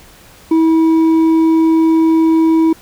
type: tone with hard clipping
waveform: sine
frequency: 323.6 Hz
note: E4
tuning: 32 cents flat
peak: -9 dBFS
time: 0.51-2.73 s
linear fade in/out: 5 ms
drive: 4 dB
effects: pink hiss -42 dBFS RMS until 2.81 s